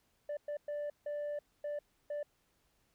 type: tone bursts at uneven times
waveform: sine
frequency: 587.3 Hz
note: D5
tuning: in tune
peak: -33 dBFS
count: 6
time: 0.29-0.37 / 0.48-0.57 / 0.68-0.9 / 1.06-1.39 / 1.64-1.79 / 2.1-2.23 s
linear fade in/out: 5 ms
effects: tanh soft clip ceiling -35 dBFS + pink hiss -75 dBFS RMS until 2.94 s